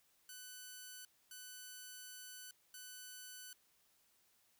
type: tone bursts at uneven times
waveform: 5% pulse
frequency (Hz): 1500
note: F#6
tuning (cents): +23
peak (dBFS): -39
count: 3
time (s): 0.29-1.05 / 1.31-2.51 / 2.74-3.53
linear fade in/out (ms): 2
effects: white hiss -74 dBFS RMS until 4.59 s